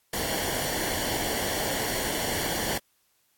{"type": "noise with comb filter", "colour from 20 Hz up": "pink", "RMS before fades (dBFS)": -29, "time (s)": [0.13, 2.78], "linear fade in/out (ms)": 5, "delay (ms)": 0.79, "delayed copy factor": -0.65, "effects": ["white hiss -69 dBFS RMS until 3.37 s", "AAC 64 kbps"]}